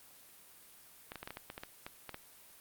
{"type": "clicks", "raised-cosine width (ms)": 0.3, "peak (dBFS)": -26, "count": 12, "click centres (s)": [1.119, 1.157, 1.23, 1.275, 1.306, 1.371, 1.501, 1.579, 1.635, 1.865, 2.093, 2.144], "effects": ["white hiss -58 dBFS RMS until 2.6 s", "Opus 32 kbps"]}